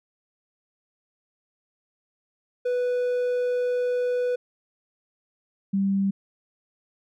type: tone pair in turn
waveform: triangle / sine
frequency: 493.9 / 196 Hz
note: B4 / G3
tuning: 0 / 0 cents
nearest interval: octave + major third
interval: 1600 cents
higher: first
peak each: -20 dBFS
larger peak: neither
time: 2.65-4.36 / 5.73-6.11 s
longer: first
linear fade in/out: 10 ms
effects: none